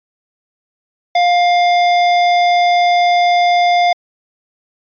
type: tone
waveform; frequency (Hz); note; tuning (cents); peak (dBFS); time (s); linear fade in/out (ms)
square; 704; F5; +14; -10; 1.15-3.93; 5
effects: resampled to 11025 Hz

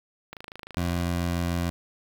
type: click train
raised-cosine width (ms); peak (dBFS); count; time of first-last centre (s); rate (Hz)
0.3; -23; 19; 0.33-1.009; 26.5
type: tone with pitch glide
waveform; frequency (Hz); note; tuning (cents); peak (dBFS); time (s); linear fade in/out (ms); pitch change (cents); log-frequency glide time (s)
20% pulse; 87.31 to 86.66; F2 to F2; 0 to -13; -20; 0.77-1.7; 0; -13; 1.02-1.34
effects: 7-bit

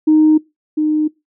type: tone pair in turn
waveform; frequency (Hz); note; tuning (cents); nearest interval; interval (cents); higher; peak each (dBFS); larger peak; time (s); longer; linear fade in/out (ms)
sine; 309.8 / 306.4; D#4 / D#4; -7 / -27; unison; 20; first; -6 / -12; first; 0.07-0.38 / 0.77-1.08; neither; 10
effects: noise-tail reverb RT60 0.2 s tail -21 dB re dry + tanh soft clip ceiling -3 dBFS

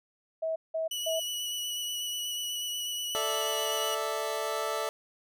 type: tone bursts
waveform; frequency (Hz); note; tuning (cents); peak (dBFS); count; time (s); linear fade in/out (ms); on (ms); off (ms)
sine; 645; E5; -38; -28; 3; 0.42-1.2; 10; 140; 180
type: tone with vibrato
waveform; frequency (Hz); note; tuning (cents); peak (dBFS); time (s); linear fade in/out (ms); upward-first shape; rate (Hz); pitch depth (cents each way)
sawtooth; 2944; F#7; -9; -29; 0.91-3.95; 5; square; 8.2; 13
type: chord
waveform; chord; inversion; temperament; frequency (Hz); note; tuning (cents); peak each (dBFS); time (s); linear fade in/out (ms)
25% pulse; A suspended fourth; none; equal; 440 / 587.3 / 659.3; A4 / D5 / E5; 0 / 0 / 0; -31; 3.15-4.89; 0
effects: none

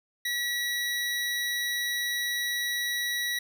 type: tone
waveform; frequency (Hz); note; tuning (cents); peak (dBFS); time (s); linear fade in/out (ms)
25% pulse; 1932; B6; -39; -24; 0.25-3.39; 5
effects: none

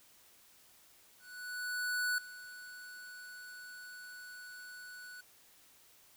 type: tone with ADSR envelope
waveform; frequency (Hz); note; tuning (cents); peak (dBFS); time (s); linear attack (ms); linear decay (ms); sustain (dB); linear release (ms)
square; 1480; F#6; 0; -31; 1.19-5.21; 990; 3; -17; 6
effects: white hiss -63 dBFS RMS until 6.16 s

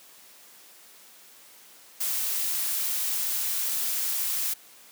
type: noise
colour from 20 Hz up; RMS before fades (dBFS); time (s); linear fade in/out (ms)
blue; -28; 2-4.54; 10
effects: white hiss -52 dBFS RMS until 4.91 s + high-pass 200 Hz 12 dB/octave

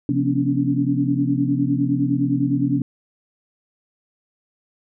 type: tone cluster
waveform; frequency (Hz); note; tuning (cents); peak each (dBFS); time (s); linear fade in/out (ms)
sine; 132.4 / 173.4 / 241.7 / 278.8 / 288.6; C3 / F3 / B3 / C#4 / D4; +21 / -12 / -37 / +10 / -30; -23 / -28 / -26 / -21 / -23; 0.09-2.82; 2
effects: none

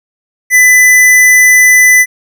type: tone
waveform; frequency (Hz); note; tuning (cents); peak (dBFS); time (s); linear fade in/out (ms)
square; 2000; B6; +21; -3; 0.5-2.06; 50
effects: none

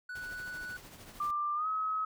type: tone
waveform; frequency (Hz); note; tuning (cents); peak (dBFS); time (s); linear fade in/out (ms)
triangle; 1480; F#6; 0; -37; 0.09-0.77; 5
type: noise with tremolo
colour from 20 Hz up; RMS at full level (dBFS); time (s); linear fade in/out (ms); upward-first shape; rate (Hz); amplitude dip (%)
pink; -49; 0.15-1.31; 5; triangle; 13; 55
type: tone with pitch glide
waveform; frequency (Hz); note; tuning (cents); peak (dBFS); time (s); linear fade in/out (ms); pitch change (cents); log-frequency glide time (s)
sine; 1186 to 1278.5; D6 to D#6; +17 to +47; -30; 1.2-2.05; 5; +130; 1.55-1.67
effects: none

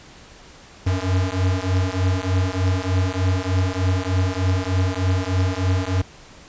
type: beating tone pair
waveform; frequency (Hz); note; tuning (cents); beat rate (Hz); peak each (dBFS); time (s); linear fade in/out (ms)
square; 91.3 / 94.6; F#2 / F#2; -23 / +39; 3.3; -22; 0.86-6.02; 10
effects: pink hiss -45 dBFS RMS until 6.48 s + resampled to 16000 Hz

